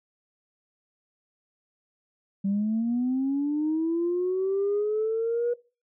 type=linear sweep; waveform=sine; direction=up; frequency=193.3 to 484.6 Hz; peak=-22 dBFS; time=2.44-5.54 s; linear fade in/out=10 ms; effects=noise-tail reverb RT60 0.3 s tail -19 dB re dry + tanh soft clip ceiling -19 dBFS